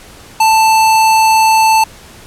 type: tone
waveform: square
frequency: 883 Hz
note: A5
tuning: 6 cents sharp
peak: -7 dBFS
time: 0.4-1.84 s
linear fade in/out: 5 ms
effects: pink hiss -37 dBFS RMS until 2.26 s + low-pass 12000 Hz 12 dB/octave